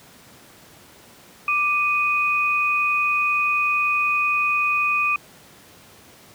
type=tone pair together; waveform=sine; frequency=1181.5 / 2489 Hz; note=D6 / D#7; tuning=+10 / 0 cents; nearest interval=octave + minor second; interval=1290 cents; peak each=-23 / -19 dBFS; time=1.48-5.16 s; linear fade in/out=2 ms; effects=pink hiss -48 dBFS RMS until 6.34 s + high-pass 100 Hz 12 dB/octave